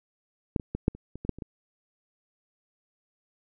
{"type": "clicks", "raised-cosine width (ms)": 3, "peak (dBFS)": [-11, -22, -17, -8, -30, -26, -23, -12, -29, -23], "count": 10, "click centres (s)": [0.562, 0.598, 0.75, 0.881, 0.95, 1.156, 1.25, 1.293, 1.386, 1.422], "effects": []}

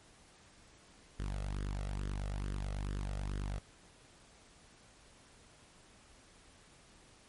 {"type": "tone with flanger", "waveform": "sawtooth", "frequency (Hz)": 49.15, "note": "G1", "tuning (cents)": 5, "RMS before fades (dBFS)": -38, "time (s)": [1.19, 3.59], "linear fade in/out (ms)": 10, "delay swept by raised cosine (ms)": [0.6, 1.55], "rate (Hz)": 2.3, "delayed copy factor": 0.65, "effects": ["pink hiss -61 dBFS RMS until 7.28 s", "MP3 48 kbps"]}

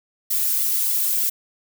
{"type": "noise with flanger", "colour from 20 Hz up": "violet", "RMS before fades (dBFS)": -21, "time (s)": [0.3, 1.3], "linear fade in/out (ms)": 10, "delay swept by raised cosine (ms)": [1.4, 4.1], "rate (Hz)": 3.2, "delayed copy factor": 0.8, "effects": []}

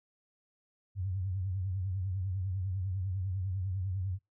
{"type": "tone with vibrato", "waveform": "sine", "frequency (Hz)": 94.3, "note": "F#2", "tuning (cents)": 33, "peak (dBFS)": -31, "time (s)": [0.95, 4.19], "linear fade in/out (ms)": 50, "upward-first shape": "triangle", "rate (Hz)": 10, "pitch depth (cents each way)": 130, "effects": ["noise-tail reverb RT60 0.2 s tail -26 dB re dry"]}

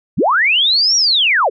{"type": "linear two-way sweep", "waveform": "sine", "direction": "up then down", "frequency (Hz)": [78, 5750, 350.7], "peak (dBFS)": -10, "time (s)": [0.17, 1.5], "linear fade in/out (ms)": 20, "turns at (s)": 0.96, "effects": []}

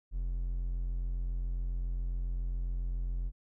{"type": "tone", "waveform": "triangle", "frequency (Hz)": 43.65, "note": "F1", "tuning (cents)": 0, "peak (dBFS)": -29, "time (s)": [0.11, 3.32], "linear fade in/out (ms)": 50, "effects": []}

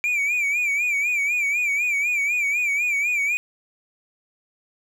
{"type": "tone with vibrato", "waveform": "triangle", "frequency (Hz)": 2349, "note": "D7", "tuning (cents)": 0, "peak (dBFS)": -18, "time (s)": [0.04, 3.37], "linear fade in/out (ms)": 0, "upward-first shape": "sine", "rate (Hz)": 4, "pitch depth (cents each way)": 92, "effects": []}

